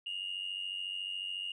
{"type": "tone pair together", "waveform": "sine", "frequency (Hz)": [2794, 2888], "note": ["F7", "F#7"], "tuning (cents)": [0, -43], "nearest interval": "minor second", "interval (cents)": 57, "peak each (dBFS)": [-38, -37], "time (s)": [0.06, 1.52], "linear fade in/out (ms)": 5, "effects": ["tanh soft clip ceiling -31 dBFS"]}